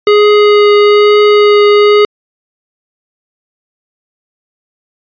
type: tone with vibrato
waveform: square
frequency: 415.3 Hz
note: G#4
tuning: in tune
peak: -4 dBFS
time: 0.07-2.05 s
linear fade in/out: 2 ms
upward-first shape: triangle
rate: 1.1 Hz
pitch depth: 10 cents each way
effects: resampled to 11025 Hz